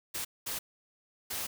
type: noise bursts at uneven times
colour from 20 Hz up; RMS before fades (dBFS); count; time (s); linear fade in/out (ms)
white; -36; 3; 0.14-0.25 / 0.46-0.59 / 1.3-1.47; 10
effects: none